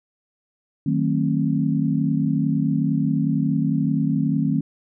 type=chord; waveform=sine; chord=D# diminished seventh; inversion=none; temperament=just; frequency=155.56 / 186.68 / 224 / 268.8 Hz; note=D#3 / F#3 / A3 / C4; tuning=0 / +16 / +31 / +47 cents; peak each=-22 / -26 / -24 / -23 dBFS; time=0.86-4.61 s; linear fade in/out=5 ms; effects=none